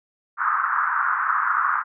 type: band-pass noise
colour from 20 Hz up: pink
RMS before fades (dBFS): -22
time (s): 0.37-1.84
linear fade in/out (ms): 50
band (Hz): 1100 to 1500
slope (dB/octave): 48
effects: none